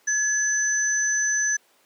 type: tone pair together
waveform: sine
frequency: 1700 / 6058 Hz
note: G#6 / F#8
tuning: +40 / +40 cents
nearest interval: octave + minor seventh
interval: 2200 cents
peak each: -23 dBFS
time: 0.07-1.57 s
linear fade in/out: 10 ms
effects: pink hiss -60 dBFS RMS until 1.85 s + high-pass 400 Hz 12 dB/octave